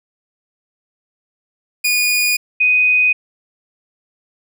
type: tone pair in turn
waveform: sawtooth / sine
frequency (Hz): 2453 / 2496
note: D#7 / D#7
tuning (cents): -25 / +5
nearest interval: unison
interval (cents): 30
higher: second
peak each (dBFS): -10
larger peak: neither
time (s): 1.84-2.37 / 2.6-3.13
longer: neither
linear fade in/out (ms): 10
effects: none